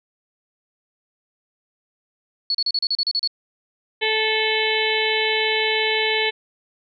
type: tone bursts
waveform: sine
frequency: 4396 Hz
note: C#8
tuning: 15 cents flat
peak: -18 dBFS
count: 10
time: 2.5-3.275 s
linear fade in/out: 2 ms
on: 46 ms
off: 35 ms
type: harmonic tone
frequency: 437.1 Hz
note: A4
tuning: 11 cents flat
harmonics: 1 / 2 / 4 / 5 / 6 / 7 / 8 / 9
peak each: -24 / -28 / -27 / -24 / -29 / -26 / -30 / -28 dBFS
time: 4.01-6.31 s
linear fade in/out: 20 ms
effects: none